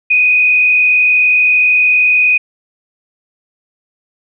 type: tone with frequency modulation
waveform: sine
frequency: 2489 Hz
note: D#7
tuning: in tune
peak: -7 dBFS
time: 0.1-2.38 s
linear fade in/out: 10 ms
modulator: 42.9 Hz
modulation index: 0.85
effects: none